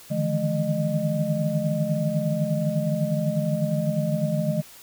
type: tone cluster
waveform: sine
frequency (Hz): 148.6 / 156.8 / 168.4 / 212.4 / 611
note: D3 / D#3 / E3 / G#3 / D#5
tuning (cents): +21 / +14 / +37 / +39 / -32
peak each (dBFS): -28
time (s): 0.1-4.62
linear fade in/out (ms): 20
effects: white hiss -47 dBFS RMS until 4.82 s